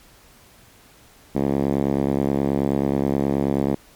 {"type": "tone with band-pass filter", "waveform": "5% pulse", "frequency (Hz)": 69.4, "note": "C#2", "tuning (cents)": 3, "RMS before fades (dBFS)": -21, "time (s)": [1.35, 3.75], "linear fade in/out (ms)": 5, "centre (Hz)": 240, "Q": 1.1, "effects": ["pink hiss -51 dBFS RMS until 3.95 s", "MP3 96 kbps"]}